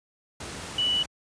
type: tone in noise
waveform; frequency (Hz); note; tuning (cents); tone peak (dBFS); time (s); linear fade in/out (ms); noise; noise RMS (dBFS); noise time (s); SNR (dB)
sine; 2956; F#7; -2; -22; 0.78-1.03; 5; pink; -37; 0.4-1.06; +12
effects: high-pass 80 Hz 12 dB/octave + resampled to 22050 Hz